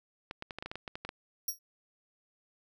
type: clicks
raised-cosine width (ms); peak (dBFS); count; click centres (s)
0.3; -23; 12; 0.311 / 0.424 / 0.508 / 0.586 / 0.625 / 0.66 / 0.715 / 0.756 / 0.878 / 0.955 / 1.05 / 1.091
type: tone with exponential decay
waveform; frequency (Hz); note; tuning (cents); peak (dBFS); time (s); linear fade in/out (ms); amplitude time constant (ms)
15% pulse; 5650; F8; +19; -22; 1.48-1.59; 5; 22
effects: none